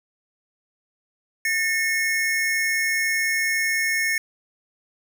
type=tone pair together; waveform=square; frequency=1800 / 2178 Hz; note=A6 / C#7; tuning=+39 / -31 cents; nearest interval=minor third; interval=330 cents; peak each=-24 dBFS; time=1.45-4.18 s; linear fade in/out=2 ms; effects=none